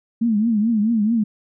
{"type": "tone with vibrato", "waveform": "sine", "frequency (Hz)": 220, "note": "A3", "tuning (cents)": 0, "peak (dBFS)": -15, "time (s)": [0.21, 1.24], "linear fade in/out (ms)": 10, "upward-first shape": "triangle", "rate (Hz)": 4.6, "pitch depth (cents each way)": 150, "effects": []}